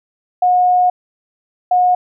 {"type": "tone pair in turn", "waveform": "sine", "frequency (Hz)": [724, 724], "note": ["F#5", "F#5"], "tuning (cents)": [-38, -38], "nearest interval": "unison", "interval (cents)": 0, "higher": "neither", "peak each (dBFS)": -9, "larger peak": "neither", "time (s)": [[0.42, 0.9], [1.71, 1.95]], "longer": "first", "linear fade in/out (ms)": 5, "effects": []}